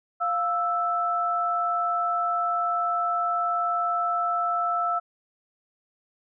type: tone pair together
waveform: sine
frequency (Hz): 699 / 1319.5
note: F5 / E6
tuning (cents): +1 / +1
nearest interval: major seventh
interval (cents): 1100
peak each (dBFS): -27 / -24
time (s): 0.2-5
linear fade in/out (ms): 20
effects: none